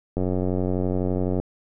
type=click train; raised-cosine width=2 ms; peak=-12 dBFS; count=114; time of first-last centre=0.17-1.4 s; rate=91.9 Hz; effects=none